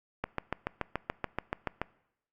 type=click train; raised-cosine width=0.5 ms; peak=-15 dBFS; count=12; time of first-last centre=0.24-1.816 s; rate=6.98 Hz; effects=noise-tail reverb RT60 0.8 s tail -22 dB re dry + Opus 48 kbps